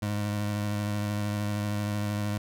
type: tone with vibrato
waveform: 25% pulse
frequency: 103.83 Hz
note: G#2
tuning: in tune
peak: -24 dBFS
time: 0.02-2.38 s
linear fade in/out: 5 ms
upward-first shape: triangle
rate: 13 Hz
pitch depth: 24 cents each way
effects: none